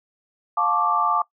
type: tone cluster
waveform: sine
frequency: 708 / 878 / 1095 / 1174 Hz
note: F5 / A5 / C#6 / D6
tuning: +23 / -4 / -22 / -1 cents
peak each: -27 / -24 / -28 / -20 dBFS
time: 0.57-1.22 s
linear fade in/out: 5 ms
effects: noise-tail reverb RT60 0.1 s tail -19 dB re dry